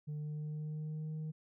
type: tone with pitch glide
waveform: sine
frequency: 150 to 155.74 Hz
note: D3 to D#3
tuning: +37 to +2 cents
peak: -35 dBFS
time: 0.07-1.32 s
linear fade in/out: 20 ms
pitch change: +65 cents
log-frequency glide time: 0.18-1.13 s
effects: tanh soft clip ceiling -37 dBFS